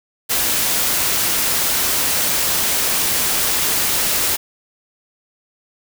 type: noise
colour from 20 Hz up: white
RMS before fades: -18 dBFS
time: 0.29-4.37 s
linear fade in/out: 20 ms
effects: none